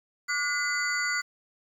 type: tone cluster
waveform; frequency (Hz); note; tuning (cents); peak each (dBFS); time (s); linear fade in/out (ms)
sine; 1167 / 1448 / 2025 / 4587 / 7020; D6 / F#6 / B6 / D8 / A8; -11 / -38 / +43 / -42 / -5; -37 / -29 / -30 / -35 / -37; 0.28-1.22; 20
effects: 9-bit